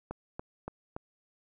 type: click train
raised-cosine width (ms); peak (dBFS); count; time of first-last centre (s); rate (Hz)
1; -23; 4; 0.11-0.965; 3.51
effects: none